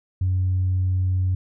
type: tone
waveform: sine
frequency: 92.5 Hz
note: F#2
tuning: in tune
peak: -17 dBFS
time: 0.21-1.35 s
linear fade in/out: 5 ms
effects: tanh soft clip ceiling -15 dBFS

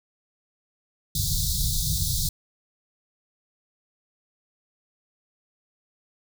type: band-stop noise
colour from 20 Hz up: pink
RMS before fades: -25 dBFS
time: 1.15-2.29 s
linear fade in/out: 2 ms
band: 170 to 3600 Hz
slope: 96 dB/octave
effects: none

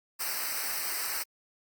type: noise with comb filter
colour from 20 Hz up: white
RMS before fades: -33 dBFS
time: 0.19-1.24 s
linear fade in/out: 20 ms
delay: 0.29 ms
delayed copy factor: -0.9
effects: Opus 48 kbps

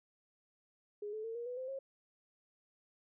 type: tone with pitch steps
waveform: sine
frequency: 414.8 / 433.4 / 452.9 / 473.2 / 494.4 / 516.6 / 539.8 Hz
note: G#4 / A4 / A#4 / A#4 / B4 / C5 / C#5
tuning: -2 / -26 / -50 / +26 / +2 / -22 / -46 cents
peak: -39 dBFS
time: 1.02-1.79 s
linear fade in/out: 5 ms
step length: 110 ms
effects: none

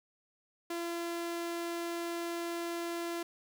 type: tone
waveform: sawtooth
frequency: 340.6 Hz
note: F4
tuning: 43 cents flat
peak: -31 dBFS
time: 0.7-3.23 s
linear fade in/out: 5 ms
effects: none

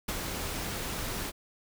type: noise with ADSR envelope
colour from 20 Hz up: pink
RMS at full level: -31 dBFS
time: 0.08-1.32 s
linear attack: 9 ms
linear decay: 32 ms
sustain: -4 dB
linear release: 35 ms
effects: none

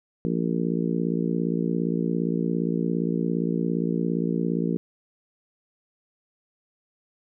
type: harmonic tone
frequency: 57.4 Hz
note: A#1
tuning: 26 cents flat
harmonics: 3 / 4 / 5 / 6 / 7 / 8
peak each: -26 / -28 / -30 / -32 / -33 / -34 dBFS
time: 0.25-4.77 s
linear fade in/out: 0 ms
effects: none

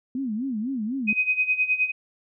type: tone with vibrato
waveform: sine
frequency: 239.6 Hz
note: A#3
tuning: 48 cents sharp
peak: -25 dBFS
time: 0.15-1.13 s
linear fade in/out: 2 ms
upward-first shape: sine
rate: 4 Hz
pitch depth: 240 cents each way
type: tone with tremolo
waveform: sine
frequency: 2511 Hz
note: D#7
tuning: 15 cents sharp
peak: -17 dBFS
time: 1.07-1.92 s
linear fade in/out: 20 ms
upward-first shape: sine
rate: 9.6 Hz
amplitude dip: 80%
effects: none

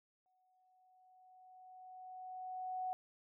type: tone with exponential growth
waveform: sine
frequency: 742 Hz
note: F#5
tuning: 5 cents sharp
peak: -36 dBFS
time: 0.26-2.93 s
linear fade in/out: 0 ms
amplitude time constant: 580 ms
effects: none

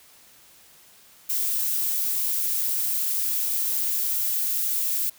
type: noise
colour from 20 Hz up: violet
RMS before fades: -25 dBFS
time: 1.29-5.1 s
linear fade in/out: 10 ms
effects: white hiss -53 dBFS RMS until 5.18 s

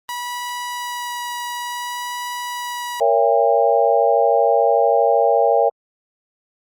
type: tone with vibrato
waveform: sawtooth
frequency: 972 Hz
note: B5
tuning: 28 cents flat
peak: -21 dBFS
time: 0.09-3 s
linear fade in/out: 0 ms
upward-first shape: sine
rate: 0.57 Hz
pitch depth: 8 cents each way
type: chord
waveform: sine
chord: A# diminished seventh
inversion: none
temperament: just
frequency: 466.2 / 559.4 / 671.3 / 805.5 Hz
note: A#4 / C#5 / E5 / G5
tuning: 0 / +16 / +31 / +47 cents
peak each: -18 dBFS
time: 3-5.7 s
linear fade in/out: 20 ms
effects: Opus 32 kbps

